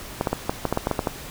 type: clicks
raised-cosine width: 1 ms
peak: -7 dBFS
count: 11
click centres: 0.211 / 0.272 / 0.33 / 0.495 / 0.653 / 0.726 / 0.774 / 0.871 / 0.913 / 0.992 / 1.072 s
effects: pink hiss -38 dBFS RMS until 1.3 s